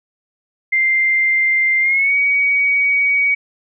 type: tone with pitch glide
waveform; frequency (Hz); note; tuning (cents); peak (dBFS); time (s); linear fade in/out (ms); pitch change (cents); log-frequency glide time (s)
sine; 2093 to 2256; C7 to C#7; 0 to +30; -12; 0.72-3.35; 10; +130; 1.8-2.15
effects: none